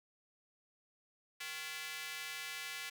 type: tone with high-pass filter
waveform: square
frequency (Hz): 155.56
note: D#3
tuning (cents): 0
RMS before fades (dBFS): -44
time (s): 1.4-2.9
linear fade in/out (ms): 10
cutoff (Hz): 2100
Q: 1.5
effects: none